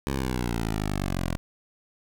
10% pulse exponential sweep, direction down, 69.3 to 41.96 Hz, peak -18 dBFS, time 0.07-1.37 s, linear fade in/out 0 ms, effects none

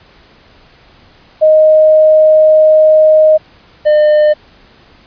sine / triangle tone pair in turn, 622.3 / 604.2 Hz, D#5 / D5, 0 / +49 cents, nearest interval minor second, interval 51 cents, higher first, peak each -3 dBFS, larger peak neither, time 1.41-3.38 / 3.85-4.34 s, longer first, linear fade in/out 20 ms, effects pink hiss -44 dBFS RMS until 5.06 s + resampled to 11025 Hz

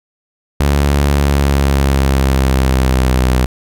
sawtooth tone with pitch glide, 71.1 to 63.34 Hz, C#2 to B1, +45 to +44 cents, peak -6 dBFS, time 0.6-3.46 s, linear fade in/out 5 ms, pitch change -201 cents, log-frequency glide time 1.17-3.27 s, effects none

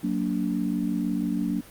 sine chord, Gb augmented, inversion none, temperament just, 185 / 231.2 / 289.1 Hz, Gb3 / Bb3 / D4, 0 / -14 / -27 cents, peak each -28 dBFS, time 0.03-1.61 s, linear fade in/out 10 ms, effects pink hiss -48 dBFS RMS until 1.7 s + Opus 32 kbps

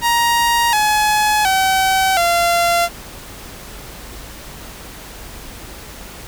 sawtooth tone with pitch steps, 940 / 847.2 / 763.5 / 688.1 Hz, A#5 / G#5 / G5 / F5, +14 / +34 / -46 / -26 cents, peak -9 dBFS, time 0.01-2.89 s, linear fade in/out 50 ms, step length 720 ms, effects added 50 Hz sine -40 dBFS peak until 6.27 s + pink hiss -35 dBFS RMS until 6.27 s

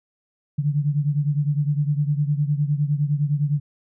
sine beating tone pair, 144 / 153.8 Hz, D3 / D#3, -34 / -20 cents, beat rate 9.8 Hz, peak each -20 / -24 dBFS, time 0.58-3.6 s, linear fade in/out 10 ms, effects none

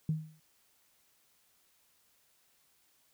sine tone with exponential decay, 156.7 Hz, D#3, 13 cents sharp, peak -25 dBFS, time 0.09-0.4 s, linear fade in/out 2 ms, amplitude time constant 66 ms, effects tanh soft clip ceiling -21 dBFS + white hiss -70 dBFS RMS until 3.13 s

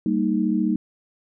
sine chord, Eb major, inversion first, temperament equal with one note detuned, 196 / 230.3 / 311.1 Hz, G3 / Bb3 / Eb4, 0 / -21 / 0 cents, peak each -23 dBFS, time 0.06-0.76 s, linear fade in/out 2 ms, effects none

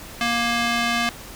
square tone with band-pass filter, 235.3 Hz, A#3, 16 cents sharp, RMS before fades -22 dBFS, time 0.21-1.09 s, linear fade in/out 0 ms, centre 2500 Hz, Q 0.78, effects pink hiss -39 dBFS RMS until 1.35 s

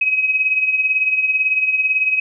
sine tone with tremolo, 2539 Hz, D#7, 34 cents sharp, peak -11 dBFS, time 0.01-2.2 s, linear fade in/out 5 ms, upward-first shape triangle, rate 18 Hz, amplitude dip 70%, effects none

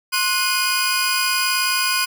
sawtooth tone cluster, 1058 / 1471 / 2477 / 4895 Hz, C6 / F#6 / D#7 / D#8, +19 / -11 / -8 / -29 cents, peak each -20 dBFS, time 0.12-2.06 s, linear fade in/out 20 ms, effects none

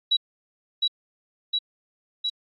sine tone with echo, 3898 Hz, B7, 23 cents flat, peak -17 dBFS, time 0.11-0.17 s, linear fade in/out 10 ms, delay 710 ms, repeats 3, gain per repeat -2 dB, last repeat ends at 2.3 s, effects AAC 48 kbps

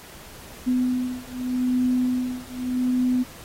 sine beating tone pair, 251 / 251.83 Hz, B3 / B3, +28 / +34 cents, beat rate 0.83 Hz, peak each -24 dBFS, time 0.66-3.24 s, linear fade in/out 20 ms, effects pink hiss -44 dBFS RMS until 3.44 s + AAC 48 kbps

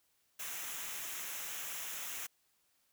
white noise with comb filter, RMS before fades -42 dBFS, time 0.39-2.27 s, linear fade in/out 10 ms, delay 0.22 ms, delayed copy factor -0.6, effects white hiss -75 dBFS RMS until 2.92 s

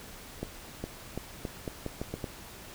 accelerating click train, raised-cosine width 2 ms, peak -20 dBFS, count 9, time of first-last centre 0.43-2.242 s, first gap 410 ms, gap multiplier 0.82, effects pink hiss -47 dBFS RMS until 2.74 s

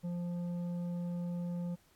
triangle tone with tanh clipping, 174.61 Hz, F3, in tune, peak -36 dBFS, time 0.03-1.76 s, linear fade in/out 20 ms, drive 12 dB, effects pink hiss -68 dBFS RMS until 1.95 s + AAC 64 kbps

